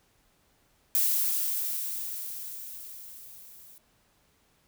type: noise with level ramp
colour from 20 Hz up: violet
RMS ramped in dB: -24 to -52 dBFS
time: 0.95-3.78 s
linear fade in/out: 0 ms
effects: pink hiss -67 dBFS RMS until 4.67 s